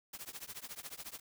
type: noise with tremolo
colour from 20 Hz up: white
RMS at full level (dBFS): -43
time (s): 0.13-1.2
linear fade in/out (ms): 5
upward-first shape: triangle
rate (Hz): 14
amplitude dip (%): 100
effects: none